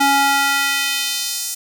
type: tone with high-pass filter sweep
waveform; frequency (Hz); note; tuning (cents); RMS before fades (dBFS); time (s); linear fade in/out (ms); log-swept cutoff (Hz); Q
square; 278.5; C#4; +8; -18; 0-1.55; 10; 580 to 7100; 1.2
effects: none